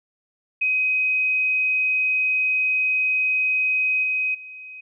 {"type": "tone with level steps", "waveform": "sine", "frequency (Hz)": 2520, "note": "D#7", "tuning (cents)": 21, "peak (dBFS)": [-18, -20, -36], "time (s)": [0.61, 4.81], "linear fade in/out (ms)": 10, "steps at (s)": [4.03, 4.34], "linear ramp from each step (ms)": 10, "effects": []}